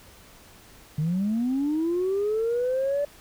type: linear sweep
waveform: sine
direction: up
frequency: 146.83 to 583 Hz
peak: -21 dBFS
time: 0.98-3.05 s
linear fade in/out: 5 ms
effects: tanh soft clip ceiling -19 dBFS + pink hiss -51 dBFS RMS until 3.2 s